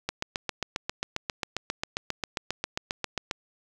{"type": "click train", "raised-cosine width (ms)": 0.2, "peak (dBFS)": -11, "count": 25, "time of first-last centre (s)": [0.09, 3.311], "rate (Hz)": 7.45, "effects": ["8-bit"]}